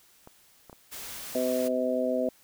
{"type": "clicks", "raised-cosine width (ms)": 1, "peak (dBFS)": -32, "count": 3, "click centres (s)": [0.274, 0.697, 0.729]}
{"type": "noise", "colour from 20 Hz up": "white", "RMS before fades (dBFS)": -40, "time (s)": [0.91, 1.69], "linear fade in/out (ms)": 20}
{"type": "harmonic tone", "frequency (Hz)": 127.3, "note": "C3", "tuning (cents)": -47, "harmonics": [2, 3, 4, 5], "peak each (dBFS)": [-30, -36, -29, -29], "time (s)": [1.35, 2.29], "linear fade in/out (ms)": 2}
{"effects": ["white hiss -60 dBFS RMS until 2.43 s"]}